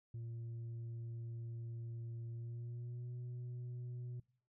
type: tone with pitch glide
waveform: sine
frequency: 116.1 to 122.51 Hz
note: A#2 to B2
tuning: -7 to -14 cents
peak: -40 dBFS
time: 0.14-4.2 s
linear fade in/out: 5 ms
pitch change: +93 cents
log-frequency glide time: 2.31-3.13 s
effects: noise-tail reverb RT60 0.5 s tail -24 dB re dry + tanh soft clip ceiling -42 dBFS